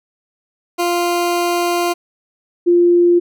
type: tone pair in turn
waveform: 20% pulse / sine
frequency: 348.5 / 348.5 Hz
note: F4 / F4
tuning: -4 / -4 cents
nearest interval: unison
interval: 0 cents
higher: neither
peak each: -10 / -8 dBFS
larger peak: second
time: 0.78-1.94 / 2.66-3.2 s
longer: first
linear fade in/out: 20 ms
effects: none

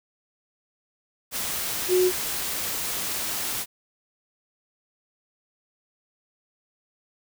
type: tone in noise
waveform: sine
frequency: 365.5 Hz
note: F#4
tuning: 21 cents flat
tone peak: -17 dBFS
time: 1.88-2.12 s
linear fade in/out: 50 ms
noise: white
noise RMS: -29 dBFS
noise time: 1.31-3.66 s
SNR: +9 dB
effects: none

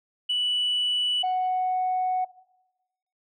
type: tone pair in turn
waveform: sine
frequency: 2960 / 740 Hz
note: F#7 / F#5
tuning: 0 / 0 cents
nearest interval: 2 octaves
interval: 2400 cents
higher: first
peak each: -21 dBFS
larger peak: neither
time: 0.29-1.23 / 1.23-2.25 s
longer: second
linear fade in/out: 10 ms
effects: noise-tail reverb RT60 1.0 s tail -19 dB re dry + tanh soft clip ceiling -19 dBFS

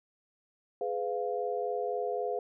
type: chord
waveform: sine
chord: F diminished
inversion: first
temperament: just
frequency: 419.1 / 502.9 / 698.5 Hz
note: Ab4 / Cb5 / F5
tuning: +16 / +31 / 0 cents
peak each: -34 / -34 / -35 dBFS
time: 0.81-2.39 s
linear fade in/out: 2 ms
effects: none

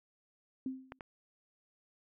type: tone with exponential decay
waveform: sine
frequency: 261.6 Hz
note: C4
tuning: in tune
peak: -32 dBFS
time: 0.66-0.99 s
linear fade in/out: 2 ms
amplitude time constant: 70 ms
type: clicks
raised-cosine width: 0.5 ms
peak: -28 dBFS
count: 2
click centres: 0.921 / 1.008 s
effects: none

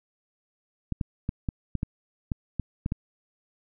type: clicks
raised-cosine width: 5 ms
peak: -15 dBFS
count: 10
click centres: 0.923 / 1.012 / 1.291 / 1.488 / 1.753 / 1.831 / 2.318 / 2.597 / 2.861 / 2.921 s
effects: none

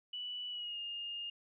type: tone with pitch glide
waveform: sine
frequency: 2960 to 2830 Hz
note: F#7 to F7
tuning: 0 to +22 cents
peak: -39 dBFS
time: 0.13-1.3 s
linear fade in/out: 5 ms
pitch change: -78 cents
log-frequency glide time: 0.49-0.79 s
effects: none

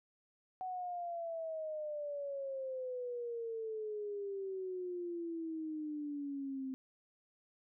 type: exponential sweep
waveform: sine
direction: down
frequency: 749 to 260.9 Hz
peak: -38 dBFS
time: 0.61-6.74 s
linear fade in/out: 0 ms
effects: none

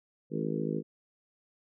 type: harmonic tone with a mistuned harmonic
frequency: 53.7 Hz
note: A1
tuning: 41 cents flat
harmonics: 3 / 4 / 5 / 6 / 7 / 8 / 9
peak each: -35 / -36 / -37 / -38 / -38 / -39 / -40 dBFS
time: 0.3-0.83 s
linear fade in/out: 50 ms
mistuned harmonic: 9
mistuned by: -18 cents
effects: none

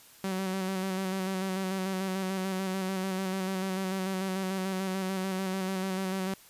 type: tone with vibrato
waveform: sawtooth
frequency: 189.5 Hz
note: F#3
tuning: 42 cents sharp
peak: -26 dBFS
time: 0.24-6.34 s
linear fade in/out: 2 ms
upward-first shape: square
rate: 6.8 Hz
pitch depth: 26 cents each way
effects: white hiss -55 dBFS RMS until 6.49 s + resampled to 32000 Hz

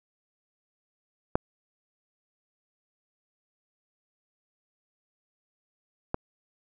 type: clicks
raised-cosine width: 1 ms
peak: -8 / -13 dBFS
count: 2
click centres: 1.355 / 6.144 s
effects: none

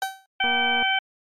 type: tone with exponential decay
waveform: 30% pulse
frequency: 770 Hz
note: G5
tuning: 31 cents flat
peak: -18 dBFS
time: 0.02-0.26 s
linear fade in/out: 2 ms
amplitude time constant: 51 ms
type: harmonic tone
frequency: 770 Hz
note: G5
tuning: 31 cents flat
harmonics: 1 / 2 / 3 / 4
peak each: -25 / -25 / -25 / -25 dBFS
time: 0.4-0.99 s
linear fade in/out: 5 ms
type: click train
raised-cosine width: 1 ms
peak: -21 dBFS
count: 93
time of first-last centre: 0.44-0.827 s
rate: 238 Hz
effects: MP3 64 kbps

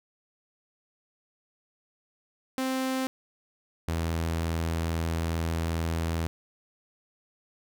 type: tone pair in turn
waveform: sawtooth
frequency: 261.6 / 82.4 Hz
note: C4 / E2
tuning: 0 / 0 cents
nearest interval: octave + minor sixth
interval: 2000 cents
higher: first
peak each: -23 dBFS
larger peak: neither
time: 2.58-3.07 / 3.88-6.27 s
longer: second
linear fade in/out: 0 ms
effects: none

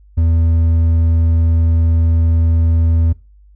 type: tone with hard clipping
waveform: triangle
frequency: 82.3 Hz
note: E2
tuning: 2 cents flat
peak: -11 dBFS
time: 0.17-3.13 s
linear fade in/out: 10 ms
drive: 7 dB
effects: noise-tail reverb RT60 0.3 s tail -22 dB re dry + added 50 Hz sine -42 dBFS peak until 3.55 s

